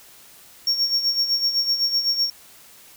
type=tone with tremolo; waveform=triangle; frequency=5520 Hz; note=F8; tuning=21 cents flat; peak=-15 dBFS; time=0.67-2.3 s; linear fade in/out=2 ms; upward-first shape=sine; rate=7.9 Hz; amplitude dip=65%; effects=white hiss -48 dBFS RMS until 2.96 s